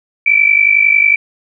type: tone pair together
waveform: sine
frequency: 2298 / 2349 Hz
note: D7 / D7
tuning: -38 / 0 cents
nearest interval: unison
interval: 38 cents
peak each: -10 dBFS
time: 0.26-1.16 s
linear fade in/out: 5 ms
effects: none